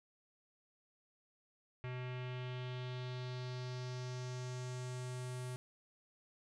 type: tone with low-pass filter sweep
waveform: square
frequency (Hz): 126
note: B2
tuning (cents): +35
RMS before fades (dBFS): -43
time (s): 1.84-5.56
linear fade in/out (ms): 0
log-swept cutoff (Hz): 2400 to 10000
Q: 2.4
effects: none